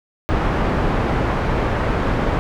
pink low-pass noise, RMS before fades -19 dBFS, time 0.29-2.39 s, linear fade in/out 0 ms, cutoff 1500 Hz, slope 12 dB/octave, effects none

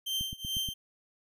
40% pulse tone with tremolo, 3136 Hz, G7, in tune, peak -28 dBFS, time 0.06-0.74 s, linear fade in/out 10 ms, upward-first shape triangle, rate 2.4 Hz, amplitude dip 95%
click train, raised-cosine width 5 ms, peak -28 dBFS, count 5, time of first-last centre 0.21-0.688 s, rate 8.37 Hz
effects none

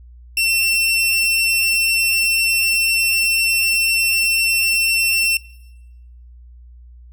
sawtooth tone, 2702 Hz, E7, 42 cents sharp, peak -12 dBFS, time 0.37-5.37 s, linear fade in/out 2 ms, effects noise-tail reverb RT60 1.0 s tail -21 dB re dry + added 60 Hz sine -39 dBFS peak until 7.12 s

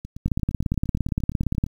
two click trains, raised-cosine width 5 ms, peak -9 / -22 dBFS, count 25 / 15, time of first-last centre 0.26-1.639 / 0.05-1.665 s, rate 17.4 / 8.67 Hz, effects 8-bit

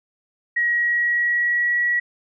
sine tone with pitch glide, 1902 to 1927.4 Hz, A#6 to B6, +34 to -43 cents, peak -17 dBFS, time 0.56-2 s, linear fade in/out 10 ms, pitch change +23 cents, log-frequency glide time 0.69-1.79 s, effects none

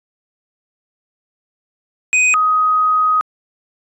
square / sine tone pair in turn, 2500 / 1255.1 Hz, D#7 / D#6, +8 / +15 cents, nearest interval octave, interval 1193 cents, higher first, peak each -11 dBFS, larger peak neither, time 2.13-2.34 / 2.34-3.21 s, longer second, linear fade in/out 0 ms, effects resampled to 22050 Hz

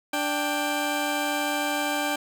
15% pulse tone pair together, 293.7 / 788.4 Hz, D4 / G5, 0 / +10 cents, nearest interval octave + perfect fourth, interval 1710 cents, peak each -21 dBFS, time 0.13-2.16 s, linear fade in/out 5 ms, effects none

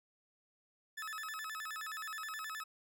40% pulse tone with vibrato, 1497 Hz, F#6, 20 cents sharp, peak -40 dBFS, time 0.97-2.64 s, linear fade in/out 10 ms, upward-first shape square, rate 9.5 Hz, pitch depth 270 cents each way, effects none

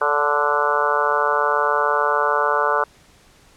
harmonic tone with a mistuned harmonic, 146.83 Hz, D3, in tune, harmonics 3 / 4 / 5 / 6 / 7 / 8 / 9 / 10, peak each -25 / -24 / -29 / -24 / -24 / -23 / -25 / -24 dBFS, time 0.01-2.84 s, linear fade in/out 5 ms, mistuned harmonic 4, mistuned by -19 cents, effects pink hiss -52 dBFS RMS until 3.56 s + low-pass 10000 Hz 12 dB/octave

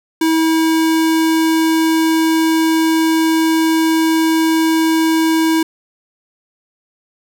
square tone, 322.3 Hz, E4, 39 cents flat, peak -12 dBFS, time 0.21-5.63 s, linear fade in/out 5 ms, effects none

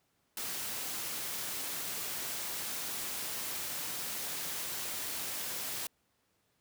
white noise, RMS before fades -38 dBFS, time 0.37-5.87 s, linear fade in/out 2 ms, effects pink hiss -75 dBFS RMS until 6.6 s + high-pass 80 Hz 12 dB/octave

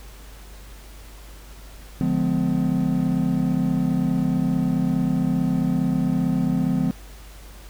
triangle chord, D diminished seventh, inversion none, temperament just, 146.83 / 176.2 / 211.4 / 253.7 Hz, D3 / F3 / Ab3 / Cb4, 0 / +16 / +31 / +47 cents, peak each -25 / -21 / -25 / -21 dBFS, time 2.01-6.91 s, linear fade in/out 0 ms, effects added 50 Hz sine -40 dBFS peak until 7.69 s + pink hiss -47 dBFS RMS until 7.69 s

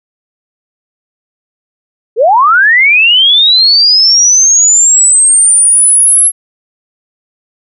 sine linear sweep, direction up, 406.4 to 11175 Hz, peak -3 dBFS, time 2.16-6.32 s, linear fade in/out 50 ms, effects none

